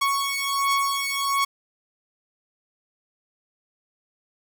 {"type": "beating tone pair", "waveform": "sawtooth", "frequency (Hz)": [1108.7, 1110.1], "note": ["C#6", "C#6"], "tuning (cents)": [0, 2], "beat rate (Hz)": 1.4, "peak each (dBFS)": -21, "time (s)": [0.01, 1.45], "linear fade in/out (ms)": 10, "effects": []}